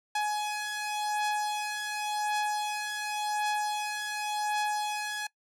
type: beating tone pair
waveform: sawtooth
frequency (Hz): 840 / 840.9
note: G#5 / G#5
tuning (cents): +19 / +21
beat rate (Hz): 0.9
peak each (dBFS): -31 / -27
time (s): 0.15-5.27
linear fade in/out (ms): 5
effects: noise-tail reverb RT60 0.1 s tail -22 dB re dry + low-pass 11000 Hz 12 dB/octave